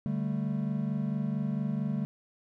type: chord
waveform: triangle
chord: D suspended fourth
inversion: none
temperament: just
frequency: 146.83 / 195.78 / 220.2 Hz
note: D3 / G3 / A3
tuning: 0 / -2 / +2 cents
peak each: -31 dBFS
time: 0.06-2.05 s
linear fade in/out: 0 ms
effects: none